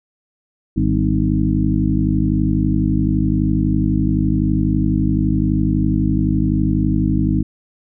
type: harmonic tone with a mistuned harmonic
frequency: 51.91 Hz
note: G#1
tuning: in tune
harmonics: 1 / 2 / 3 / 4 / 5 / 6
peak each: -21 / -21 / -21 / -21 / -21 / -21 dBFS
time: 0.76-7.43 s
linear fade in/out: 10 ms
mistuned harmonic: 4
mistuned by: -77 cents
effects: none